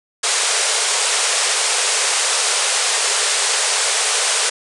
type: band-pass noise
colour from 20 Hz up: white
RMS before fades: -18 dBFS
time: 0.23-4.5 s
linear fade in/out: 10 ms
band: 400 to 9700 Hz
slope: 96 dB/octave
effects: none